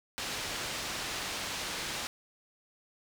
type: low-pass noise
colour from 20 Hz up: white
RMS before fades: -37 dBFS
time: 0.18-2.07 s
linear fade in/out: 0 ms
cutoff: 5200 Hz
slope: 12 dB/octave
effects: none